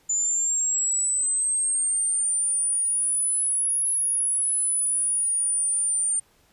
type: linear two-way sweep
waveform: sine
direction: up then down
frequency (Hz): 7030 to 10548 to 8960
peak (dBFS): -21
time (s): 0.09-6.2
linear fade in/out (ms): 10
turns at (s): 3.89
effects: pink hiss -61 dBFS RMS until 6.52 s + resampled to 32000 Hz